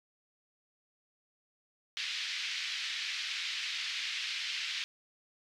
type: band-pass noise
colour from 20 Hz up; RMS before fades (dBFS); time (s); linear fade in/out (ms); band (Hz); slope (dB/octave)
pink; -37; 1.97-4.84; 0; 2100 to 4800; 24
effects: none